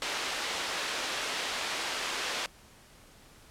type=band-pass noise; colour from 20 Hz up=white; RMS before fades=-34 dBFS; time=0.02-2.46 s; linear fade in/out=0 ms; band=350 to 4000 Hz; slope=12 dB/octave; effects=pink hiss -56 dBFS RMS until 3.5 s + low-pass 12000 Hz 12 dB/octave